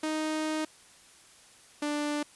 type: tone pair in turn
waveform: sawtooth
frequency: 311.1 / 295 Hz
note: D#4 / D4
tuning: 0 / +8 cents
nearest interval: minor second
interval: 92 cents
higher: first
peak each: -25 dBFS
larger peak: neither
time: 0.03-0.65 / 1.82-2.23 s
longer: first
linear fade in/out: 5 ms
effects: white hiss -56 dBFS RMS until 2.35 s + resampled to 24000 Hz